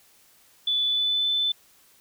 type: tone with pitch glide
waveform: sine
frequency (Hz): 3473 to 3517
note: A7 to A7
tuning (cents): -23 to -1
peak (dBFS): -21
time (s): 0.67-1.52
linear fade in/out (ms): 5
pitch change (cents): +22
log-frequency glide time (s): 0.86-1.28
effects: white hiss -58 dBFS RMS until 2 s